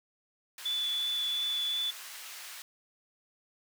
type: high-pass noise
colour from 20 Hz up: pink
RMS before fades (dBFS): -45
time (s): 0.58-2.62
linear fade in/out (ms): 2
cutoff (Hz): 1600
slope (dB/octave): 12
type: tone with vibrato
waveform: sine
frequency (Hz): 3462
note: A7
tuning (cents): -29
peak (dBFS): -29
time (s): 0.65-1.91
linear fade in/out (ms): 10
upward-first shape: triangle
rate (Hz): 2.8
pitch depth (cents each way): 10
effects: none